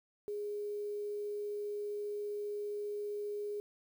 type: tone with quantisation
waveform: sine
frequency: 413.7 Hz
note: G#4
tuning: 7 cents flat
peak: -36 dBFS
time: 0.28-3.6 s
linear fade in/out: 0 ms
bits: 10
effects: none